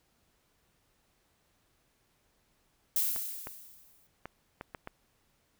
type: noise with exponential decay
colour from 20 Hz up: violet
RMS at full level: -27 dBFS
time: 2.96-4.07 s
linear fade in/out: 2 ms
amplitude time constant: 240 ms
type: clicks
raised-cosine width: 0.5 ms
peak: -25 dBFS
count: 6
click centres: 3.162 / 3.471 / 4.256 / 4.611 / 4.748 / 4.874 s
effects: pink hiss -72 dBFS RMS until 5.59 s